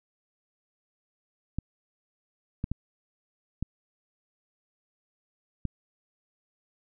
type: clicks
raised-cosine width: 5 ms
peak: -17 dBFS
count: 5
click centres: 1.586 / 2.641 / 2.716 / 3.626 / 5.653 s
effects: none